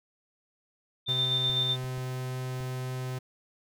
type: tone with tremolo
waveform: sine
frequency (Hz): 3587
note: A7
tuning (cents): +33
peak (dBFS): -24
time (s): 1.06-1.77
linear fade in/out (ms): 50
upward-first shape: square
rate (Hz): 7.9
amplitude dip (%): 30
type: tone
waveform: 45% pulse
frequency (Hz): 128.3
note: C3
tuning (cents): -34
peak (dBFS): -32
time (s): 1.08-3.19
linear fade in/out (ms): 10
type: clicks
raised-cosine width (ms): 5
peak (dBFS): -34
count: 4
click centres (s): 1.498 / 1.843 / 1.98 / 2.606
effects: none